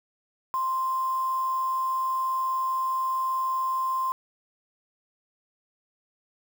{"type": "tone with quantisation", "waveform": "sine", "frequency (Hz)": 1046.5, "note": "C6", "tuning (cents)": 0, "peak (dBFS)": -24, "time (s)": [0.54, 4.12], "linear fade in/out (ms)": 0, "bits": 7, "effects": []}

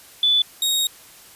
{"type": "tone pair in turn", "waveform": ["sine", "sawtooth"], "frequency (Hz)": [3477, 3758], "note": ["A7", "A#7"], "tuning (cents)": [-21, 13], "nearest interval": "minor second", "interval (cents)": 134, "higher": "second", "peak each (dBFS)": [-14, -15], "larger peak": "first", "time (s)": [[0.23, 0.42], [0.62, 0.87]], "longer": "second", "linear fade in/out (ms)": 2, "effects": ["white hiss -46 dBFS RMS until 1.35 s", "resampled to 32000 Hz"]}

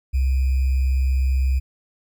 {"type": "tone with sample-and-hold", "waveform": "sine", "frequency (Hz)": 65.7, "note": "C2", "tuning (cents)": 8, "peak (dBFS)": -16, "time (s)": [0.13, 1.6], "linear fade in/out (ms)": 20, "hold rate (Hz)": 2450, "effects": []}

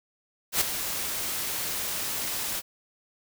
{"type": "noise with ADSR envelope", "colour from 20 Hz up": "white", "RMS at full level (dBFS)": -21, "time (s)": [0.52, 2.62], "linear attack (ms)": 91, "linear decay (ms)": 7, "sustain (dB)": -10, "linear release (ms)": 37, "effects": []}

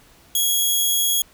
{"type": "tone", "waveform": "10% pulse", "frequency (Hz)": 3321, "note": "G#7", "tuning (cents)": -1, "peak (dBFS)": -9, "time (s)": [0.35, 1.22], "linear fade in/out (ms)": 2, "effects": ["pink hiss -52 dBFS RMS until 1.33 s"]}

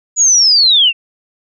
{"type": "linear sweep", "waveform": "sine", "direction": "down", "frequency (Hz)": [6930, 2635], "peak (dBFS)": -6, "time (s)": [0.16, 0.93], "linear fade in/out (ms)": 50, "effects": []}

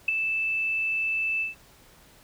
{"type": "tone with ADSR envelope", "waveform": "sine", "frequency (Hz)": 2637, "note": "E7", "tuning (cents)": 0, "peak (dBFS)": -17, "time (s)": [0.08, 1.55], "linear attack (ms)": 5, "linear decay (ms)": 13, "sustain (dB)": -7, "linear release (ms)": 140, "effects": ["pink hiss -55 dBFS RMS until 2.23 s"]}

